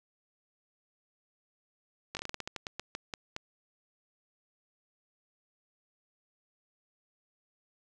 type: slowing click train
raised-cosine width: 0.2 ms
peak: -19 dBFS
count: 15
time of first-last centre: 2.15-3.364 s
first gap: 19 ms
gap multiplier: 1.21
effects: none